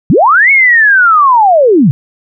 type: linear two-way sweep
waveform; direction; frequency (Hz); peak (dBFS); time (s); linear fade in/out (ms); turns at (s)
sine; up then down; 118.8 to 2227 to 118.8; -3; 0.1-1.91; 0; 0.51
effects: none